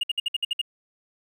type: tone bursts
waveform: triangle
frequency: 2851 Hz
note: F7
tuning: 35 cents sharp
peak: -19 dBFS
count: 8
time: 0.01-0.615 s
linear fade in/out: 5 ms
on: 24 ms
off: 59 ms
effects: tanh soft clip ceiling -17 dBFS